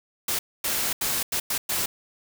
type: noise bursts at uneven times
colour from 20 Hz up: white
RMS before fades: -26 dBFS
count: 6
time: 0.28-0.39 / 0.64-0.93 / 1.01-1.23 / 1.32-1.4 / 1.5-1.58 / 1.69-1.86 s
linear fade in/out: 5 ms
effects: none